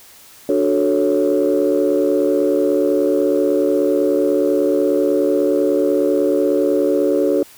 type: chord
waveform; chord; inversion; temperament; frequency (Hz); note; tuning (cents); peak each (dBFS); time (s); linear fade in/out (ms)
sine; D major seventh; none; equal; 293.7 / 370 / 440 / 554.4; D4 / F#4 / A4 / C#5; 0 / 0 / 0 / 0; -18; 0.49-7.43; 2
effects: tanh soft clip ceiling -6 dBFS + white hiss -44 dBFS RMS until 7.57 s